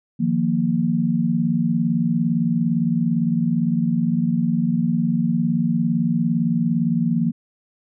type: chord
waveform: sine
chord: Eb suspended second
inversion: none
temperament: equal with one note detuned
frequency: 155.56 / 175.32 / 233.1 Hz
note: Eb3 / F3 / Bb3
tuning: 0 / +7 / 0 cents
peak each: -24 / -21 / -20 dBFS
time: 0.19-7.32 s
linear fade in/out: 20 ms
effects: none